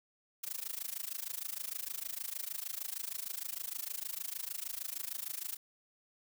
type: noise with amplitude modulation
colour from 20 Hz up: blue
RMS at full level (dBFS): -37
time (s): 0.43-5.57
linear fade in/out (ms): 10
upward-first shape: sine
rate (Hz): 26.5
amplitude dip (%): 95
effects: none